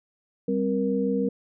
sine tone cluster, 196.8 / 263 / 471.5 Hz, G3 / C4 / A#4, +7 / +9 / +20 cents, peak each -26 / -27 / -26 dBFS, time 0.48-1.29 s, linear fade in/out 5 ms, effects none

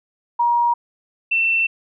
sine tone pair in turn, 950 / 2687 Hz, A#5 / E7, +33 / +33 cents, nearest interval octave + tritone, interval 1800 cents, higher second, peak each -14 / -15 dBFS, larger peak first, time 0.39-0.74 / 1.31-1.67 s, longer second, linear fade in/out 10 ms, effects none

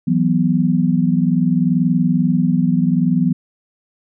sine chord, E suspended second, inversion none, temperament just, 164.81 / 185.42 / 247.2 Hz, E3 / F#3 / B3, 0 / +4 / +2 cents, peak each -17 dBFS, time 0.07-3.33 s, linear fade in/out 10 ms, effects none

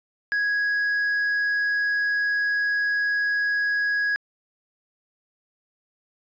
triangle tone, 1661.2 Hz, G#6, in tune, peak -19 dBFS, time 0.32-4.16 s, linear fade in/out 0 ms, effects resampled to 16000 Hz

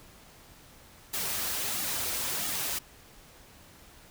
white noise with flanger, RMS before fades -32 dBFS, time 1.13-2.79 s, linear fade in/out 10 ms, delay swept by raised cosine 1.9 to 7.3 ms, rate 1.5 Hz, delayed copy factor -0.65, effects pink hiss -54 dBFS RMS until 4.1 s

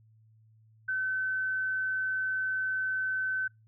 sine tone, 1525 Hz, G6, 48 cents flat, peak -28 dBFS, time 0.88-3.48 s, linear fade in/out 10 ms, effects noise-tail reverb RT60 0.2 s tail -26 dB re dry + added 110 Hz sine -58 dBFS peak until 3.67 s

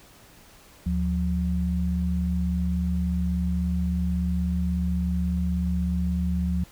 sine tone pair together, 74.9 / 178.48 Hz, D2 / F3, +35 / +38 cents, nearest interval octave + minor third, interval 1503 cents, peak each -25 dBFS, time 0.86-6.64 s, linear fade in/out 5 ms, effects pink hiss -52 dBFS RMS until 6.71 s

